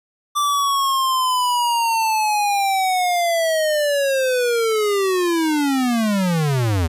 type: linear sweep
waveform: square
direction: down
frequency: 1174.7 to 77.78 Hz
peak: -17 dBFS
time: 0.35-6.88 s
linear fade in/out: 20 ms
effects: resampled to 32000 Hz